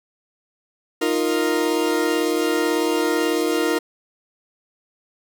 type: chord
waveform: 40% pulse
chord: Eb suspended second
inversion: none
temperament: equal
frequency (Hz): 311.1 / 349.2 / 466.2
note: Eb4 / F4 / Bb4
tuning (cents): 0 / 0 / 0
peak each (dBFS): -22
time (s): 1.01-3.79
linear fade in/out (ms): 10
effects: none